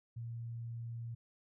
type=tone; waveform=sine; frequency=116.54 Hz; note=A#2; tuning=in tune; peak=-40 dBFS; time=0.16-1.15 s; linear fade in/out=10 ms; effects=none